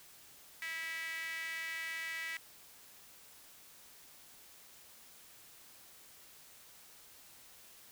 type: tone with high-pass filter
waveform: sawtooth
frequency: 325.9 Hz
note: E4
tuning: 20 cents flat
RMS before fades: -41 dBFS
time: 0.62-2.37 s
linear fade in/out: 2 ms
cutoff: 2000 Hz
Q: 6.2
effects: white hiss -58 dBFS RMS until 7.91 s